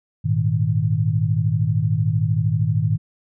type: chord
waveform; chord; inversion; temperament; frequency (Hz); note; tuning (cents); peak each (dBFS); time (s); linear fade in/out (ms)
sine; Ab suspended second; none; equal with one note detuned; 103.53 / 116.54 / 155.56; Ab2 / Bb2 / Eb3; -5 / 0 / 0; -21; 0.24-2.98; 20
effects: none